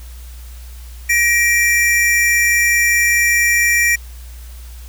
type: tone pair together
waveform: square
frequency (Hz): 1893.5 / 2349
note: A#6 / D7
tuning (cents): +27 / 0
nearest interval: major third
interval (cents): 373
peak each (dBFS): -15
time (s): 1.09-3.96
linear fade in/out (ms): 10
effects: added 60 Hz sine -31 dBFS peak until 4.88 s + white hiss -44 dBFS RMS until 4.88 s